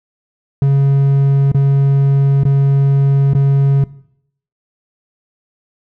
triangle tone with dropouts, 138.4 Hz, C#3, 2 cents flat, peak -6 dBFS, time 0.62-3.84 s, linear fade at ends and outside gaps 2 ms, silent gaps 1.518-1.546 / 2.435-2.452 / 3.335-3.349 s, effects noise-tail reverb RT60 0.7 s tail -19 dB re dry

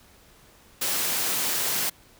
white high-pass noise, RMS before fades -26 dBFS, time 0.81-1.9 s, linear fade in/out 10 ms, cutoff 120 Hz, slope 12 dB/octave, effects pink hiss -55 dBFS RMS until 2.19 s

